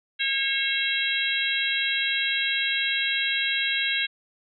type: harmonic tone with a mistuned harmonic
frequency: 543 Hz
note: C#5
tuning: 36 cents flat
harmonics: 3 / 4 / 5 / 6 / 7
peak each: -29 / -29 / -29 / -29 / -29 dBFS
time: 0.19-4.07 s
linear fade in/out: 20 ms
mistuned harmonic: 7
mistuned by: +30 cents
effects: none